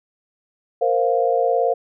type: chord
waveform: sine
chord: Bb suspended second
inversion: none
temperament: just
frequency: 466.2 / 524.4 / 699.2 Hz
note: Bb4 / C5 / F5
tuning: 0 / +4 / +2 cents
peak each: -20 dBFS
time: 0.81-1.74 s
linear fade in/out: 10 ms
effects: none